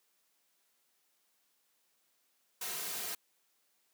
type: noise with comb filter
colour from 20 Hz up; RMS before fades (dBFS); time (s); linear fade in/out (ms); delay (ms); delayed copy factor
white; -39; 2.61-3.15; 5; 3.5; -0.7
effects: white hiss -75 dBFS RMS until 3.93 s + high-pass 200 Hz 12 dB/octave